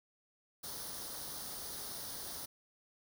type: noise with comb filter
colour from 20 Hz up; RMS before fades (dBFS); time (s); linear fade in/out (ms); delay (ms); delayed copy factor
white; -44; 0.63-2.46; 10; 0.2; +0.7
effects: none